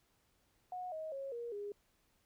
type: tone with pitch steps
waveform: sine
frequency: 729 / 631 / 546.1 / 472.7 / 409.1 Hz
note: F#5 / D#5 / C#5 / A#4 / G#4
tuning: -26 / +24 / -26 / +24 / -26 cents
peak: -40 dBFS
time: 0.72-1.72 s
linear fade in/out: 2 ms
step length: 200 ms
effects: pink hiss -75 dBFS RMS until 2.25 s